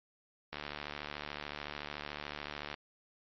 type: click train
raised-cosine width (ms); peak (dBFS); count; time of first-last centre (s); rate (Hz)
0.3; -23; 164; 0.53-2.742; 73.7
effects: MP3 32 kbps